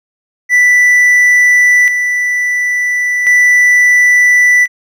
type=tone with tremolo; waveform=triangle; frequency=1975.5 Hz; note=B6; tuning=in tune; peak=-3 dBFS; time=0.49-4.68 s; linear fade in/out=50 ms; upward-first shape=square; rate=0.36 Hz; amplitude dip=50%; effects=none